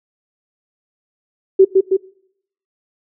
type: tone with echo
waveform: sine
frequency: 383.3 Hz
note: G4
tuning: 39 cents flat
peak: -4 dBFS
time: 1.59-1.65 s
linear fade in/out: 10 ms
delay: 160 ms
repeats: 2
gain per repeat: -3 dB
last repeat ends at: 1.97 s
effects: noise-tail reverb RT60 0.7 s tail -22 dB re dry